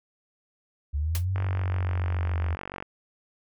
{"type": "linear two-way sweep", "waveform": "sine", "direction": "up then down", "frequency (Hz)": [69.3, 95.5, 81.3], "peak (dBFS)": -24, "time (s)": [0.93, 2.56], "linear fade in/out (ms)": 20, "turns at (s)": 1.32}
{"type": "noise with exponential decay", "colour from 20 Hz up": "white", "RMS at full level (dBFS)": -29, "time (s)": [1.15, 1.25], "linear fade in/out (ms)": 1, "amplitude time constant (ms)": 20}
{"type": "click train", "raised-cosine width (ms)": 0.5, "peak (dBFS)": -20, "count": 70, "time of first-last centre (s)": [1.36, 2.825], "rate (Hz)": 47.1}
{"effects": []}